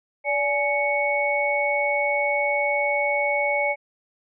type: tone cluster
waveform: sine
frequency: 579 / 840 / 2220 Hz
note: D5 / G#5 / C#7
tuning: -25 / +19 / +2 cents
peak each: -24 / -27 / -23 dBFS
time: 0.24-3.76 s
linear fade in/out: 50 ms
effects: none